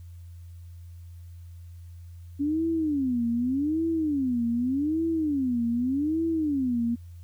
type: tone with vibrato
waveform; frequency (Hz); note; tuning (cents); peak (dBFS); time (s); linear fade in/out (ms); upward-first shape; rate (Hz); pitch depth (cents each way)
sine; 277.2; C#4; 0; -23; 2.39-6.96; 20; sine; 0.84; 300
effects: added 86 Hz sine -41 dBFS peak until 7.23 s + white hiss -66 dBFS RMS until 7.23 s

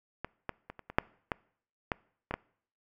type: clicks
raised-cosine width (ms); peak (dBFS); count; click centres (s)
0.5; -20 / -18 / -26 / -30 / -26 / -7 / -15 / -14 / -19 / -16; 10; 0.246 / 0.493 / 0.7 / 0.793 / 0.9 / 0.985 / 1.318 / 1.918 / 2.31 / 2.34
effects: noise-tail reverb RT60 0.6 s tail -24 dB re dry

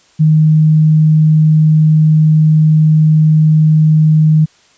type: tone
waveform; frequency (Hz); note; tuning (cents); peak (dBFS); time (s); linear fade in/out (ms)
sine; 155.56; D#3; 0; -5; 0.19-4.46; 20
effects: white hiss -49 dBFS RMS until 4.77 s + resampled to 16000 Hz

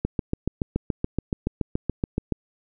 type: click train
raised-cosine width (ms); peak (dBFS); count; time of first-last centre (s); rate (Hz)
3; -10; 17; 0.05-2.323; 7.04
effects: none

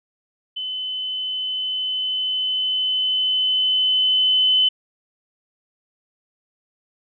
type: tone with level ramp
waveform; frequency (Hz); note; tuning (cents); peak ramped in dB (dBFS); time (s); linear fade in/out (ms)
sine; 3031; F#7; +41; -25 to -13; 0.56-4.69; 10
effects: none

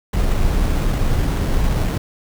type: noise with sample-and-hold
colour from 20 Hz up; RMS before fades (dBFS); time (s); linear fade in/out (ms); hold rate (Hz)
brown; -17; 0.13-1.98; 5; 4900
effects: none

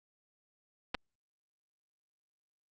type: clicks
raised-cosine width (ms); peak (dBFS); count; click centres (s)
0.3; -18; 2; 0.945 / 0.949
effects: Opus 48 kbps

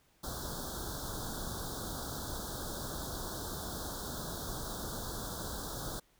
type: band-stop noise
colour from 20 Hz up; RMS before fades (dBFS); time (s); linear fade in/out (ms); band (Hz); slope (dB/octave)
pink; -40; 0.23-6; 10; 1600 to 3400; 96
effects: pink hiss -69 dBFS RMS until 6.19 s

